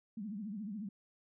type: tone with vibrato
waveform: sine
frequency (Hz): 207.7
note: G#3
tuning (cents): 0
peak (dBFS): -39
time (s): 0.17-0.89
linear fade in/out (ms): 5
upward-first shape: triangle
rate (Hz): 14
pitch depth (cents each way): 190
effects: none

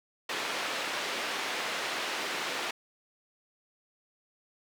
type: band-pass noise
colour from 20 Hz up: white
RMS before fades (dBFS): -34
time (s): 0.29-2.71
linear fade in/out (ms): 5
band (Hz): 310 to 3100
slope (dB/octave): 12
effects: none

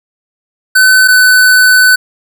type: tone pair in turn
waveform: square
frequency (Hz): 1516 / 1504.7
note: F#6 / F#6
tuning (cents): +42 / +29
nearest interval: unison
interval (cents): 13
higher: first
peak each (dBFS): -4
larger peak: neither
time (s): 0.75-1.08 / 1.08-1.96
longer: second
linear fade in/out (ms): 10
effects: none

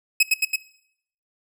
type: tone with echo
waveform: sawtooth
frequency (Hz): 2556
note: D#7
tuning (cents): +46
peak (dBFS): -10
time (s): 0.2-0.23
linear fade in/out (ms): 5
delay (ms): 110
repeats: 3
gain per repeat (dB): -2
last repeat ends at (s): 0.56
effects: noise-tail reverb RT60 0.7 s tail -19 dB re dry

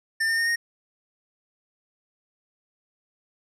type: tone with pitch steps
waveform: square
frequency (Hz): 1795 / 1815.9 / 1837 / 1858.3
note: A6 / A#6 / A#6 / A#6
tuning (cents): +34 / -46 / -26 / -6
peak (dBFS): -22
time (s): 0.2-0.56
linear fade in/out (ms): 10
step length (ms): 90
effects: low-pass 10000 Hz 12 dB/octave

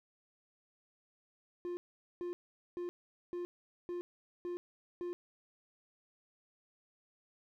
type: tone bursts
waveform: triangle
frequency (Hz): 352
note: F4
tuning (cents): +14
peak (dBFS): -35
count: 7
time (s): 1.65-5.13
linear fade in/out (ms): 0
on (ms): 120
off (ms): 440
effects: none

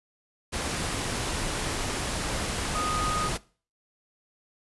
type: tone in noise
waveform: sine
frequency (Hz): 1242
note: D#6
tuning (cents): -3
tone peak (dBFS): -28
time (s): 2.74-3.29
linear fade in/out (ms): 20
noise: pink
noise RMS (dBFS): -30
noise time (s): 0.52-3.38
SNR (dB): -1
effects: noise-tail reverb RT60 0.4 s tail -21 dB re dry + resampled to 24000 Hz

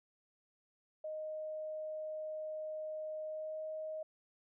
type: tone with pitch glide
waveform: sine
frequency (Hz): 621 to 626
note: D#5 to D#5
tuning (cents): -3 to +10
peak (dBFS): -39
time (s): 1.04-4.03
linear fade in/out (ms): 5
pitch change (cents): +13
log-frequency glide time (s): 3.25-3.63
effects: none

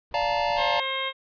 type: noise with tremolo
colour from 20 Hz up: brown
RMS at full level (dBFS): -43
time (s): 0.11-0.79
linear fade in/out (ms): 2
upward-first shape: triangle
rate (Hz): 11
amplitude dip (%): 55
type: chord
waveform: square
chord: Bb major seventh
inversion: first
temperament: just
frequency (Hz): 582.7 / 699.2 / 874.1 / 932.3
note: D5 / F5 / A5 / Bb5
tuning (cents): -14 / +2 / -12 / 0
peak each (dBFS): -29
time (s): 0.14-0.8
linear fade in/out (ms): 2
type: harmonic tone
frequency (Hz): 533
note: C5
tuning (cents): +32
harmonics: 1 / 2 / 3 / 4 / 5 / 6 / 7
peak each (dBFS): -34 / -32 / -38 / -31 / -41 / -32 / -36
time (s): 0.56-1.13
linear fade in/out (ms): 50
effects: resampled to 11025 Hz

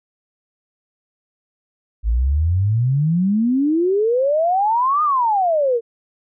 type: exponential two-way sweep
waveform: sine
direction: up then down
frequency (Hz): 52.3 to 1244.5 to 448.5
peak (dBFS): -14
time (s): 2.03-5.81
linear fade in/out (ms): 50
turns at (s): 5.03
effects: none

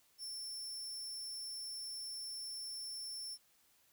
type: tone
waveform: sawtooth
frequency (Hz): 5390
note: E8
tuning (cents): +38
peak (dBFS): -40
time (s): 0.18-3.38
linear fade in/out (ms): 50
effects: white hiss -71 dBFS RMS until 3.92 s

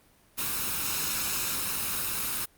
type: noise with comb filter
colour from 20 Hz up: white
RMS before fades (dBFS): -30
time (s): 0.37-2.46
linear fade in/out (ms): 20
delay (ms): 0.76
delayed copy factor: +0.5
effects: pink hiss -61 dBFS RMS until 2.57 s + Opus 32 kbps

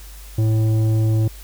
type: tone with tanh clipping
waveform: triangle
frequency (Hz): 110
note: A2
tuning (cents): 0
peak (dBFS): -16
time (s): 0.38-1.28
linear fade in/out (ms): 5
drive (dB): 14
effects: added 50 Hz sine -36 dBFS peak until 1.43 s + white hiss -44 dBFS RMS until 1.43 s

